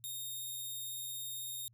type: tone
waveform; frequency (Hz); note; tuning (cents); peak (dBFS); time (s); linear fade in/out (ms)
5% pulse; 3698; A#7; -15; -32; 0.04-1.68; 0
effects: added 117 Hz sine -63 dBFS peak until 1.73 s